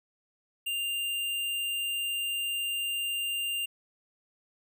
square tone, 2794 Hz, F7, in tune, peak -30 dBFS, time 0.66-3.66 s, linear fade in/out 10 ms, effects none

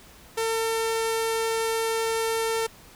sawtooth tone with low-pass filter, 450.9 Hz, A4, 42 cents sharp, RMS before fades -26 dBFS, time 0.37-2.67 s, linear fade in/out 10 ms, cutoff 11000 Hz, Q 1.7, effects pink hiss -50 dBFS RMS until 2.95 s

